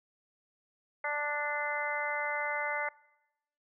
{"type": "harmonic tone", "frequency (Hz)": 293.7, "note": "D4", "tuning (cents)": 0, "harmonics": [2, 3, 4, 5, 6, 7], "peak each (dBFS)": [-38, -37, -41, -38, -41, -35], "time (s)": [1.04, 2.89], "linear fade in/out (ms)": 5, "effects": ["noise-tail reverb RT60 0.9 s tail -22 dB re dry"]}